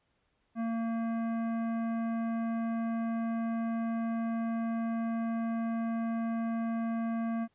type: tone with hard clipping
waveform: triangle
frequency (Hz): 228.4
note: A#3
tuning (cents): -35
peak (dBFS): -32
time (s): 0.55-7.48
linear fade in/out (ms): 50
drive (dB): 17
effects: pink hiss -75 dBFS RMS until 7.54 s + resampled to 8000 Hz